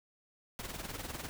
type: noise with tremolo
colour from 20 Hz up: pink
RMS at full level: -39 dBFS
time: 0.59-1.29 s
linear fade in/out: 0 ms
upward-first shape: triangle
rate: 20 Hz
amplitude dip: 75%
effects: none